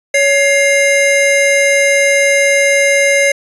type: tone pair together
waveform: square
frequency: 560 / 2114 Hz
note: C#5 / C7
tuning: +18 / +17 cents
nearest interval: octave + major seventh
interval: 2299 cents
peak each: -12 dBFS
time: 0.14-3.32 s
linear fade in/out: 5 ms
effects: resampled to 24000 Hz